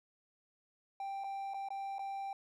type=tone with dropouts; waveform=triangle; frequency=786 Hz; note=G5; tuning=4 cents sharp; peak=-36 dBFS; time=1-2.33 s; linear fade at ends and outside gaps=2 ms; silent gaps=1.238-1.242 / 1.537-1.543 / 1.687-1.704 / 1.984-1.992 s; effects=none